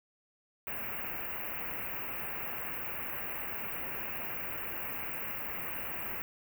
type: band-stop noise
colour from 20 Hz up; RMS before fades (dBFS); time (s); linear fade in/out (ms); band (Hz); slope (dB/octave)
white; -38; 0.67-6.22; 0; 2800 to 14000; 96
effects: none